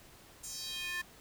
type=tone with high-pass filter sweep; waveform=square; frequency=354.4 Hz; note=F4; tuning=25 cents sharp; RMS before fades=-40 dBFS; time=0.43-1.02 s; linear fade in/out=10 ms; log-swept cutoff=7600 to 1600 Hz; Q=3.1; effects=pink hiss -57 dBFS RMS until 1.2 s